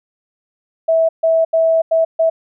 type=tone bursts at uneven times; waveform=sine; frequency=652 Hz; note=E5; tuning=19 cents flat; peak=-10 dBFS; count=5; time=0.88-1.09 / 1.23-1.45 / 1.53-1.82 / 1.91-2.05 / 2.19-2.3 s; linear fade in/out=10 ms; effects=none